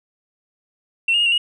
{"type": "tone with pitch steps", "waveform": "sine", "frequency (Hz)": [2710, 2841, 2858, 2749, 2878], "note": ["E7", "F7", "F7", "F7", "F#7"], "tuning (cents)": [47, 29, 39, -28, -49], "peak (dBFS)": -13, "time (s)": [1.08, 1.38], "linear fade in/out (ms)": 5, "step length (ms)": 60, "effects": ["tanh soft clip ceiling -11 dBFS"]}